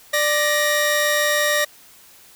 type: tone pair together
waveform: sawtooth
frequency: 591.5 / 1881 Hz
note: D5 / A#6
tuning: +12 / +15 cents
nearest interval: octave + minor sixth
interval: 2003 cents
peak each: -16 dBFS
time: 0.13-1.65 s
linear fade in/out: 10 ms
effects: white hiss -48 dBFS RMS until 2.35 s